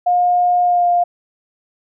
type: tone with pitch glide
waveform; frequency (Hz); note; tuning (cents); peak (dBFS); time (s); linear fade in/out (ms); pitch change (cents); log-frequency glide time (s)
sine; 713 to 702.8; F5 to F5; +36 to +11; -11; 0.06-1.04; 10; -25; 0.63-0.86
effects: none